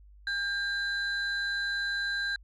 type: tone pair together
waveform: sine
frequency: 1598 / 4020 Hz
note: G6 / B7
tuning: +33 / +30 cents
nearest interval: octave + major third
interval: 1597 cents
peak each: -28 / -34 dBFS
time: 0.27-2.36 s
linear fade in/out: 2 ms
effects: tanh soft clip ceiling -24 dBFS + added 50 Hz sine -51 dBFS peak until 2.43 s